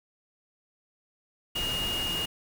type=tone in noise; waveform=sine; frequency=2854 Hz; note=F7; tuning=37 cents sharp; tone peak=-29 dBFS; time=1.55-2.26 s; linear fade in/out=10 ms; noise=pink; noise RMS=-35 dBFS; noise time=1.55-2.26 s; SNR=+3 dB; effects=none